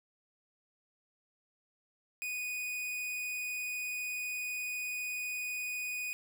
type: tone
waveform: 45% pulse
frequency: 2479 Hz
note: D#7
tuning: 7 cents flat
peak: -35 dBFS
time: 2.22-6.13 s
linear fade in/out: 0 ms
effects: none